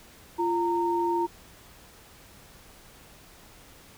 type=tone pair together; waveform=sine; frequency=345.2 / 921.6 Hz; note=F4 / A#5; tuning=-20 / -20 cents; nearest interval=octave + perfect fourth; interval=1700 cents; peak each=-26 dBFS; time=0.38-1.27 s; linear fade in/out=20 ms; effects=pink hiss -52 dBFS RMS until 3.97 s